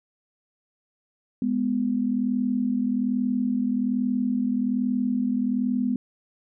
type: tone pair together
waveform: sine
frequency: 207.7 / 248.9 Hz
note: G#3 / B3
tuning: 0 / +14 cents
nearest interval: minor third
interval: 314 cents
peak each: -26 / -23 dBFS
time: 1.42-5.96 s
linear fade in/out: 2 ms
effects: none